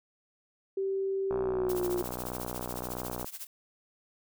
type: tone with pitch glide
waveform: sine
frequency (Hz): 387.8 to 357.7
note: G4 to F4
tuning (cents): -19 to +41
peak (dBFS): -28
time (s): 0.77-2.02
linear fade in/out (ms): 5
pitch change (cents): -140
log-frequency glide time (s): 1.37-1.85
type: click train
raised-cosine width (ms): 1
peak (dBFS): -22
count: 120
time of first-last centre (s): 1.31-3.245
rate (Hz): 61.5
type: noise with tremolo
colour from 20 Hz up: blue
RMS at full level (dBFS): -39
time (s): 1.69-3.47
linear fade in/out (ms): 2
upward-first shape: sine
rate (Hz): 14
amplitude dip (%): 85
effects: none